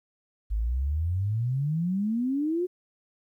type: exponential sweep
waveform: sine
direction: up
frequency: 50.3 to 370 Hz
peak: -24 dBFS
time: 0.5-2.67 s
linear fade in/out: 20 ms
effects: 11-bit

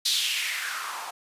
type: noise with band-pass filter sweep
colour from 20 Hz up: blue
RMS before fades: -29 dBFS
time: 0.05-1.11 s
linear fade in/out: 10 ms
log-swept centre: 4200 to 790 Hz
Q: 3.3
effects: resampled to 32000 Hz

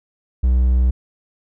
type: tone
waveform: triangle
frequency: 62.5 Hz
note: B1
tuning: 21 cents sharp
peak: -10 dBFS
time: 0.43-0.91 s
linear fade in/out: 10 ms
effects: none

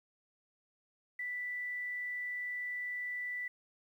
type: tone with quantisation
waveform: sine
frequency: 1975.5 Hz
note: B6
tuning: in tune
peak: -36 dBFS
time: 1.19-3.48 s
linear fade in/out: 5 ms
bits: 11
effects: none

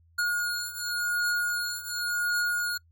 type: beating tone pair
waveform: square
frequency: 1436 / 1436.91 Hz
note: F6 / F6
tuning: +48 / +49 cents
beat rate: 0.91 Hz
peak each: -32 / -29 dBFS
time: 0.18-2.78 s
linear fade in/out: 10 ms
effects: noise-tail reverb RT60 0.1 s tail -25 dB re dry + added 83 Hz sine -58 dBFS peak until 2.91 s

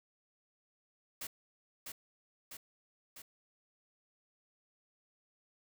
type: noise with echo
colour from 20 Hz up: white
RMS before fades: -42 dBFS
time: 1.21-1.27 s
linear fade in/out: 5 ms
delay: 650 ms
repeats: 3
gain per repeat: -3 dB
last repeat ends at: 3.22 s
effects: none

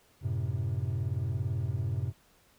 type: chord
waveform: triangle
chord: F# diminished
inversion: none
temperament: equal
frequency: 92.5 / 110 / 130.81 Hz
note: F#2 / A2 / C3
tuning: 0 / 0 / 0 cents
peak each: -31 dBFS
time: 0.21-2.13 s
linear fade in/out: 50 ms
effects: tanh soft clip ceiling -20 dBFS + pink hiss -64 dBFS RMS until 2.58 s

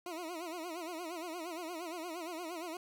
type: tone with vibrato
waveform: 20% pulse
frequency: 337.4 Hz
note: E4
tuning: 40 cents sharp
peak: -35 dBFS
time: 0.06-2.77 s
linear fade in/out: 2 ms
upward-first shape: sine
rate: 8.6 Hz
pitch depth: 130 cents each way
effects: none

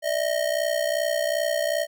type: ring-modulated tone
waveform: square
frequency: 622.3 Hz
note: D#5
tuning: in tune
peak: -20 dBFS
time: 0.02-1.87 s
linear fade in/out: 50 ms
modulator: 31.3 Hz
effects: none

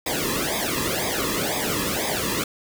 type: noise with flanger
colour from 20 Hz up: pink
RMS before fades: -25 dBFS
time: 0.06-2.44 s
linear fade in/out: 5 ms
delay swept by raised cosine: 0.69 to 1.37 ms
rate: 2 Hz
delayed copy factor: -1
effects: none

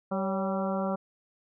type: harmonic tone with a mistuned harmonic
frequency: 193.9 Hz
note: G3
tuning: 19 cents flat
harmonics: 1 / 2 / 3 / 4 / 5 / 6 / 7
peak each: -30 / -38 / -32 / -37 / -40 / -40 / -40 dBFS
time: 0.11-0.96 s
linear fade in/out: 10 ms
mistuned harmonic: 3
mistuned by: -45 cents
effects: none

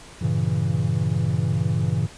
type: chord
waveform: triangle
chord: G diminished seventh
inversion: none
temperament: equal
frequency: 98 / 116.54 / 138.59 / 164.81 Hz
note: G2 / Bb2 / Db3 / Fb3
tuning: 0 / 0 / 0 / 0 cents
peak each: -24 / -23 / -23 / -23 dBFS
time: 0.21-2.07 s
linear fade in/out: 10 ms
effects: pink hiss -44 dBFS RMS until 2.17 s + resampled to 22050 Hz

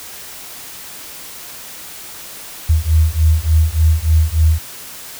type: beating tone pair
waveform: sine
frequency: 77.78 / 81.18 Hz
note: D#2 / E2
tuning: 0 / -26 cents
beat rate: 3.4 Hz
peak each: -13 dBFS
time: 2.69-4.59 s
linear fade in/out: 10 ms
effects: white hiss -33 dBFS RMS until 5.19 s

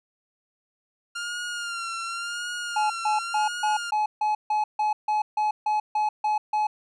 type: tone with vibrato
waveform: sawtooth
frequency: 1396.9 Hz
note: F6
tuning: in tune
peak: -26 dBFS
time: 1.15-3.91 s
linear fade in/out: 10 ms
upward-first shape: sine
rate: 0.91 Hz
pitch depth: 52 cents each way
type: tone bursts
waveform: triangle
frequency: 850 Hz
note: G#5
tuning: 40 cents sharp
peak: -19 dBFS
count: 14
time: 2.76-6.67 s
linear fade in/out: 5 ms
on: 140 ms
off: 150 ms
effects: resampled to 22050 Hz

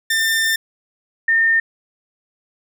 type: tone pair in turn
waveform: sawtooth / sine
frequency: 1796 / 1816.9 Hz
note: A6 / A#6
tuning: +35 / -45 cents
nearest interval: unison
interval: 20 cents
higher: second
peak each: -12 dBFS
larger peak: neither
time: 0.1-0.56 / 1.28-1.6 s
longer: first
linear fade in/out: 5 ms
effects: none

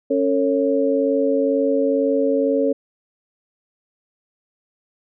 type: tone cluster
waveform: sine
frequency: 275 / 449.9 / 552 Hz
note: C#4 / A4 / C#5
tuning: -14 / +39 / -7 cents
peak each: -20 dBFS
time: 0.1-2.73 s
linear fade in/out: 10 ms
effects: none

